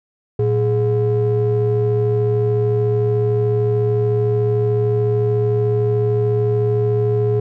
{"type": "ring-modulated tone", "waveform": "triangle", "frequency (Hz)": 151.4, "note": "D#3", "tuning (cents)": -47, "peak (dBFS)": -9, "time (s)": [0.39, 7.4], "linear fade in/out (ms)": 5, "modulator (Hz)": 266, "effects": []}